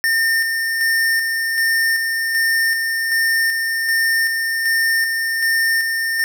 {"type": "tone with tremolo", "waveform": "square", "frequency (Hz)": 1813, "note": "A#6", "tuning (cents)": -49, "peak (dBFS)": -15, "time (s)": [0.04, 6.24], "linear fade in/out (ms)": 0, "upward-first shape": "square", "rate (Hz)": 1.3, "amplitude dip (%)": 35, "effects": []}